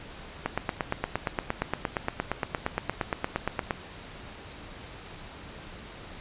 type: click train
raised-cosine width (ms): 0.5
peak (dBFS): -11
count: 29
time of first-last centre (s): 0.46-3.708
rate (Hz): 8.62
effects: pink hiss -44 dBFS RMS until 6.2 s + resampled to 8000 Hz